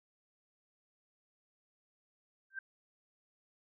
sine tone with exponential growth, 1568 Hz, G6, in tune, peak -34 dBFS, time 2.5-2.59 s, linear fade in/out 5 ms, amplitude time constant 18 ms, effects none

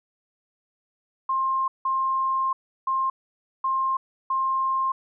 sine tone bursts at uneven times, 1060 Hz, C6, 22 cents sharp, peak -21 dBFS, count 5, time 1.29-1.68 / 1.85-2.53 / 2.87-3.1 / 3.64-3.97 / 4.3-4.92 s, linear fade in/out 5 ms, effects none

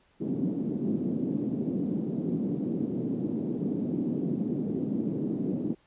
white band-pass noise, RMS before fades -30 dBFS, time 0.2-5.75 s, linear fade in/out 20 ms, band 170 to 300 Hz, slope 24 dB/octave, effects pink hiss -65 dBFS RMS until 5.86 s + resampled to 8000 Hz

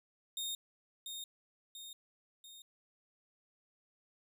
sawtooth tone with echo, 3686 Hz, A#7, 20 cents flat, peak -34 dBFS, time 0.37-0.55 s, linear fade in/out 2 ms, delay 690 ms, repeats 3, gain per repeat -5 dB, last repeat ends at 2.62 s, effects none

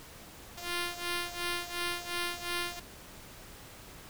5% pulse ring-modulated tone, 349.2 Hz, F4, in tune, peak -19 dBFS, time 0.57-2.8 s, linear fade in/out 10 ms, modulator 697 Hz, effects pink hiss -50 dBFS RMS until 4.09 s

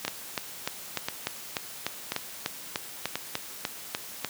two click trains, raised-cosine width 0.2 ms, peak -11 / -10 dBFS, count 4 / 15, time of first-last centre 0.05-3.156 / 0.08-4.247 s, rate 0.966 / 3.36 Hz, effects white hiss -42 dBFS RMS until 4.29 s + high-pass 100 Hz 12 dB/octave

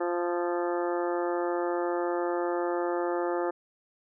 harmonic tone with a mistuned harmonic, 174.61 Hz, F3, in tune, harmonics 2 / 3 / 4 / 5 / 6 / 7 / 8 / 9 / 10, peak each -29 / -32 / -36 / -36 / -44 / -39 / -45 / -47 / -45 dBFS, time 0-3.51 s, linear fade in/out 10 ms, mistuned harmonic 8, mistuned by -39 cents, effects none

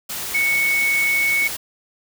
sine tone in noise, 2217 Hz, C#7, in tune, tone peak -16 dBFS, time 0.34-1.48 s, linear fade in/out 10 ms, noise white, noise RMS -28 dBFS, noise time 0.09-1.57 s, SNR +9 dB, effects none

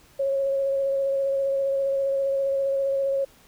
sine tone with vibrato, 547 Hz, C#5, 23 cents flat, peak -21 dBFS, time 0.19-3.25 s, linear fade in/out 10 ms, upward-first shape square, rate 15 Hz, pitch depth 13 cents each way, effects pink hiss -55 dBFS RMS until 3.47 s

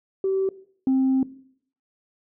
sine tone pair in turn, 384.5 / 263.7 Hz, G4 / C4, -33 / +14 cents, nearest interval perfect fifth, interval 653 cents, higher first, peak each -19 / -15 dBFS, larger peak second, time 0.24-0.49 / 0.87-1.23 s, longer second, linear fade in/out 2 ms, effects noise-tail reverb RT60 0.6 s tail -18 dB re dry + tanh soft clip ceiling -15 dBFS

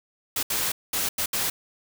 white noise bursts at uneven times, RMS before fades -26 dBFS, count 5, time 0.36-0.43 / 0.5-0.72 / 0.93-1.09 / 1.18-1.26 / 1.33-1.5 s, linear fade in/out 5 ms, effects none

